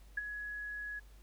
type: tone with ADSR envelope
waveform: sine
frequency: 1680 Hz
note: G#6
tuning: 19 cents sharp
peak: -30 dBFS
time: 0.17-1 s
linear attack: 7 ms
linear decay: 23 ms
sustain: -9 dB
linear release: 16 ms
effects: added 50 Hz sine -54 dBFS peak until 1.22 s + pink hiss -66 dBFS RMS until 1.22 s